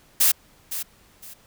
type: noise with echo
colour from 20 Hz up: blue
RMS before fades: -17 dBFS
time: 0.2-0.32 s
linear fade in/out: 10 ms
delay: 510 ms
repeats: 2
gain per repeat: -12 dB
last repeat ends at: 1.34 s
effects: pink hiss -56 dBFS RMS until 1.46 s